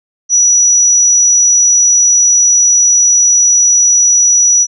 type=tone; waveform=sine; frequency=5870 Hz; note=F#8; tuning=15 cents flat; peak=-5 dBFS; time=0.29-4.67 s; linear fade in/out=50 ms; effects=none